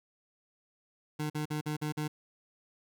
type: tone bursts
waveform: 25% pulse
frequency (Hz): 151.5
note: D#3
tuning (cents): -46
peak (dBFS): -28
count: 6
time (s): 1.19-2.08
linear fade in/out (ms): 10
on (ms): 110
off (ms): 46
effects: none